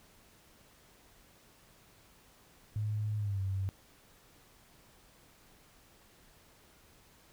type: tone with pitch glide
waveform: sine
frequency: 106.2 to 96.27 Hz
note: G#2 to G2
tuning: +39 to -31 cents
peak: -31 dBFS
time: 2.76-3.69 s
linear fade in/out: 0 ms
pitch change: -170 cents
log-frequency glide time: 3.17-3.41 s
effects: pink hiss -62 dBFS RMS until 7.32 s